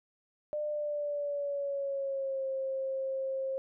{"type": "tone with pitch glide", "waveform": "sine", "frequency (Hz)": [599, 533.6], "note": ["D5", "C5"], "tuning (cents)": [34, 34], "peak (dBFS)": -31, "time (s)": [0.53, 3.58], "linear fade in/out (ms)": 0, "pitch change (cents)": -200, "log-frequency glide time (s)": [0.67, 2.46], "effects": []}